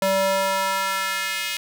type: tone with high-pass filter sweep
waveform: square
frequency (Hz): 192.9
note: G3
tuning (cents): -28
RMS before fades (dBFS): -23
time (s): 0.02-1.57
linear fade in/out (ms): 2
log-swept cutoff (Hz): 440 to 2600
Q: 1.6
effects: none